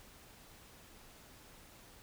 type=silence; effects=pink hiss -58 dBFS RMS until 2.02 s